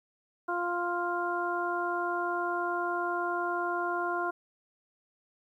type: harmonic tone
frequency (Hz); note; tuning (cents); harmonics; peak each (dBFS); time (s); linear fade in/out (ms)
349.7; F4; +2; 1 / 2 / 3 / 4; -34 / -34 / -34 / -34; 0.48-4.31; 10
effects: 11-bit